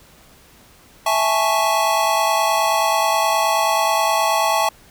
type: chord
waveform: square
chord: A major seventh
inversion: second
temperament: equal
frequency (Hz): 659.3 / 830.6 / 880 / 1108.7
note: E5 / G#5 / A5 / C#6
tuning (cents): 0 / 0 / 0 / 0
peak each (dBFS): -22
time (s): 1.06-4.69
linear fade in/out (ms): 5
effects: pink hiss -49 dBFS RMS until 4.9 s